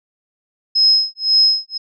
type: tone with tremolo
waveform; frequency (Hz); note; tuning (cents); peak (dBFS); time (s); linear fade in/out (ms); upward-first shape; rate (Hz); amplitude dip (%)
sine; 5130; E8; -48; -8; 0.75-1.78; 10; sine; 1.9; 100
effects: none